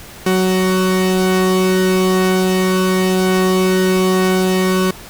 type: tone pair together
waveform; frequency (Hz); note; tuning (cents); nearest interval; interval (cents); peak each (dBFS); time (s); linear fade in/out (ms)
45% pulse; 186.1 / 372.7; F#3 / F#4; +10 / +13; octave; 1203; -15; 0.26-4.91; 5
effects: pink hiss -36 dBFS RMS until 5.09 s